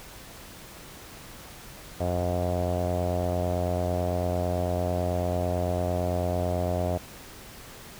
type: tone with low-pass filter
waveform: sawtooth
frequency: 89 Hz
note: F2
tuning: 33 cents sharp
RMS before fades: -27 dBFS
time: 2-6.98 s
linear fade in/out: 10 ms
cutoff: 650 Hz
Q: 6.2
effects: pink hiss -45 dBFS RMS until 7.99 s